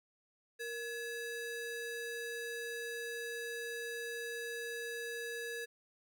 square ring-modulated tone, 1081 Hz, C#6, 44 cents flat, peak -37 dBFS, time 0.59-5.66 s, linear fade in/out 20 ms, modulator 614 Hz, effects none

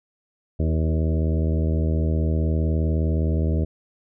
harmonic tone with a mistuned harmonic, 79.5 Hz, D#2, 38 cents sharp, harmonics 1 / 2 / 3 / 4 / 5 / 6 / 7 / 8, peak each -20 / -26 / -30 / -32 / -34 / -36 / -37 / -38 dBFS, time 0.59-3.65 s, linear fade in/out 10 ms, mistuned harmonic 5, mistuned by -20 cents, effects none

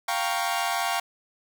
sawtooth chord, G half-diminished seventh, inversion third, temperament equal, 698.5 / 784 / 932.3 / 1108.7 Hz, F5 / G5 / Bb5 / Db6, 0 / 0 / 0 / 0 cents, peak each -25 / -26 / -28 / -28 dBFS, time 0.08-1 s, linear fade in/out 5 ms, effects none

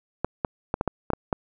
clicks, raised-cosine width 1 ms, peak -9 dBFS, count 8, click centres 0.246 / 0.448 / 0.741 / 0.811 / 0.877 / 1.103 / 1.134 / 1.328 s, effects none

